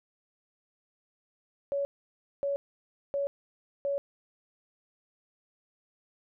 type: tone bursts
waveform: sine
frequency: 562 Hz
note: C#5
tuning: 24 cents sharp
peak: -27 dBFS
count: 4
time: 1.72-3.98 s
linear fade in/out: 0 ms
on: 130 ms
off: 580 ms
effects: none